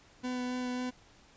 40% pulse tone with vibrato, 250 Hz, B3, 21 cents sharp, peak -32 dBFS, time 0.23-0.91 s, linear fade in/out 20 ms, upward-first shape sine, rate 3.7 Hz, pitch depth 10 cents each way, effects pink hiss -60 dBFS RMS until 1.36 s + resampled to 16000 Hz

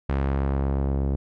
sawtooth tone with low-pass filter sweep, 68.4 Hz, C#2, 23 cents flat, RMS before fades -24 dBFS, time 0.09-1.16 s, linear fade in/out 5 ms, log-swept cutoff 2100 to 480 Hz, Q 0.76, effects none

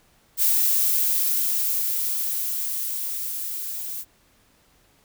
violet noise with level ramp, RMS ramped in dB -19 to -32 dBFS, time 0.37-4.05 s, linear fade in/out 50 ms, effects pink hiss -60 dBFS RMS until 5.04 s

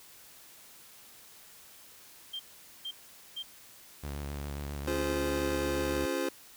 sine tone bursts, 3171 Hz, G7, 19 cents sharp, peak -35 dBFS, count 3, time 2.33-3.428 s, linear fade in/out 10 ms, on 66 ms, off 450 ms
sawtooth tone with vibrato, 71.5 Hz, D2, 46 cents flat, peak -32 dBFS, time 4.03-6.06 s, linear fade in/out 10 ms, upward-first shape sine, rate 7.5 Hz, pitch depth 40 cents each way
square chord, Db major seventh, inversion none, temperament just, 277.2 / 346.5 / 415.8 / 519.7 Hz, Db4 / F4 / Ab4 / C5, 0 / -14 / +2 / -12 cents, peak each -37 / -35 / -39 / -35 dBFS, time 4.87-6.29 s, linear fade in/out 5 ms
effects white hiss -54 dBFS RMS until 6.56 s

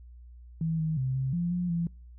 sine tone with pitch steps, 162.4 / 158.4 / 130.7 / 132.7 / 173 / 177.5 / 169.4 Hz, E3 / D#3 / C3 / C3 / F3 / F3 / E3, -26 / +31 / -1 / +25 / -16 / +28 / +48 cents, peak -26 dBFS, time 0.61-1.87 s, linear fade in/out 2 ms, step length 180 ms, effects noise-tail reverb RT60 0.4 s tail -26 dB re dry + added 60 Hz sine -46 dBFS peak until 2.18 s

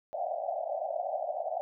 pink band-pass noise, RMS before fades -34 dBFS, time 0.13-1.61 s, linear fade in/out 0 ms, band 590 to 760 Hz, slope 96 dB/octave, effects none

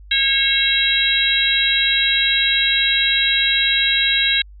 harmonic tone with a mistuned harmonic, 544 Hz, C#5, 33 cents flat, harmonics 3 / 4 / 5 / 6 / 7, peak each -22 / -22 / -23 / -22 / -17 dBFS, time 0.11-4.42 s, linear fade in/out 5 ms, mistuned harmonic 7, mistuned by +17 cents, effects added 50 Hz sine -38 dBFS peak until 4.6 s

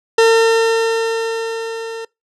40% pulse tone with level ramp, 453.6 Hz, A#4, 47 cents flat, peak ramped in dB -6 to -24 dBFS, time 0.18-2.05 s, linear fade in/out 5 ms, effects noise-tail reverb RT60 0.2 s tail -24 dB re dry + low-pass 7000 Hz 12 dB/octave

